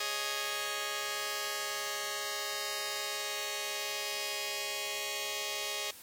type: chord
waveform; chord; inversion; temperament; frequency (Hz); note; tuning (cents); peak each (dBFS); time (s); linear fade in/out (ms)
5% pulse; Ab suspended fourth; none; just; 415.3 / 553.7 / 623; Ab4 / Db5 / Eb5; 0 / -2 / +2; -27; 0-5.91; 5
effects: white hiss -51 dBFS RMS until 6.02 s + MP3 64 kbps